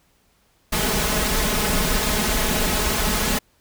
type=noise with comb filter; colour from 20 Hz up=pink; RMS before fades=-21 dBFS; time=0.72-3.39 s; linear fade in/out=10 ms; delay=4.7 ms; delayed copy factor=+0.65; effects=pink hiss -62 dBFS RMS until 3.6 s